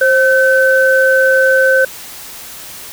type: tone pair together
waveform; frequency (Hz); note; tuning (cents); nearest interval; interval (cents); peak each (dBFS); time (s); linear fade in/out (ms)
sine; 528.8 / 1528; C5 / G6; +18 / -45; octave + tritone; 1837; -10; 0.01-1.85; 5
effects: white hiss -31 dBFS RMS until 2.92 s